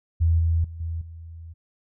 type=tone with level steps; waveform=sine; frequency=82.6 Hz; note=E2; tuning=4 cents sharp; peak=-16 / -18 / -34 / -26 / -37 dBFS; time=0.2-1.54 s; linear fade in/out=20 ms; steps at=0.39 / 0.64 / 0.8 / 1.01 s; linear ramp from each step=5 ms; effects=none